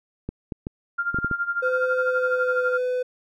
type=clicks; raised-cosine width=3 ms; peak=-16 dBFS; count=7; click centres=0.29 / 0.522 / 0.669 / 1.145 / 1.187 / 1.246 / 1.313 s
type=tone with tremolo; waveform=sine; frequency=1396.9 Hz; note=F6; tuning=in tune; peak=-20 dBFS; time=0.98-2.78 s; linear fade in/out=10 ms; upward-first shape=sine; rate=12 Hz; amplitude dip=80%
type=tone with pitch glide; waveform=triangle; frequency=510 to 501.8 Hz; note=C5 to B4; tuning=-44 to +28 cents; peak=-20 dBFS; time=1.62-3.03 s; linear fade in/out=10 ms; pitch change=-28 cents; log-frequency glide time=1.94-2.69 s
effects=none